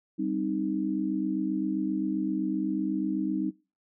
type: chord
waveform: sine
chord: C minor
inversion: second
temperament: equal with one note detuned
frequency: 196 / 263.3 / 311.1 Hz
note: G3 / C4 / Eb4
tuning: 0 / +11 / 0 cents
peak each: -32 / -32 / -29 dBFS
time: 0.18-3.51 s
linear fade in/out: 20 ms
effects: noise-tail reverb RT60 0.3 s tail -22 dB re dry